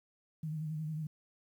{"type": "tone with vibrato", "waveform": "sine", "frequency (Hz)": 155.56, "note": "D#3", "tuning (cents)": 0, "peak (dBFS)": -35, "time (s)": [0.43, 1.07], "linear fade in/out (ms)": 5, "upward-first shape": "sine", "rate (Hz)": 11, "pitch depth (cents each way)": 48, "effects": ["11-bit"]}